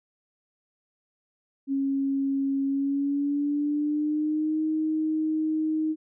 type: tone with pitch glide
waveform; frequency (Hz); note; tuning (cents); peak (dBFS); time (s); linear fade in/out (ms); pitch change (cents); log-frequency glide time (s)
sine; 273.8 to 312.7; C#4 to D#4; -21 to +9; -23; 1.67-5.96; 50; +230; 2.65-4.62
effects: none